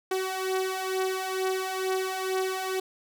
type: beating tone pair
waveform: sawtooth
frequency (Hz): 375.5 / 377.7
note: F#4 / F#4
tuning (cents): +26 / +36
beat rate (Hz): 2.2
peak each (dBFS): -28 / -25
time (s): 0.11-2.8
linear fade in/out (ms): 5
effects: none